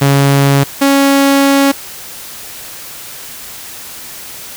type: tone pair in turn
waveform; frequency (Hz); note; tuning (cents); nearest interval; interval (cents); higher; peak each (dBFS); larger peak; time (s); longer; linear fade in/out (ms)
sawtooth; 139.4 / 276.8; C#3 / C#4; +10 / -2; octave; 1188; second; -3; neither; 0.01-0.64 / 0.81-1.72; second; 10
effects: white hiss -29 dBFS RMS until 4.56 s